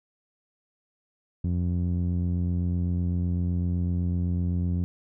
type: tone with low-pass filter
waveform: sawtooth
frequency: 87.9 Hz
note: F2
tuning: 12 cents sharp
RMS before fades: -26 dBFS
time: 1.44-4.84 s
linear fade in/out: 0 ms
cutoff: 200 Hz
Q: 1.4
effects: none